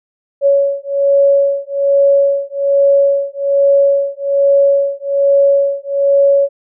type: beating tone pair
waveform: sine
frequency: 558 / 559.2 Hz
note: C#5 / C#5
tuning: +11 / +15 cents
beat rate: 1.2 Hz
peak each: -12 dBFS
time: 0.41-6.49 s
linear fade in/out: 50 ms
effects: none